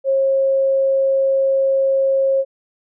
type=tone; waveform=sine; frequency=540 Hz; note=C#5; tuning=45 cents flat; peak=-13 dBFS; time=0.04-2.45 s; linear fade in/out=50 ms; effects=none